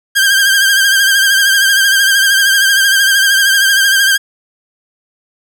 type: tone with vibrato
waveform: sawtooth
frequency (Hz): 1590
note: G6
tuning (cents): +24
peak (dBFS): -4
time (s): 0.15-4.18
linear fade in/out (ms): 20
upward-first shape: triangle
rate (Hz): 13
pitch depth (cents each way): 59
effects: none